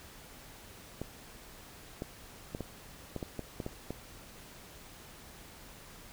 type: clicks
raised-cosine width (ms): 2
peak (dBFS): -23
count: 10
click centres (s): 1.016 / 2.021 / 2.549 / 2.607 / 3.163 / 3.228 / 3.393 / 3.602 / 3.664 / 3.906
effects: pink hiss -52 dBFS RMS until 6.12 s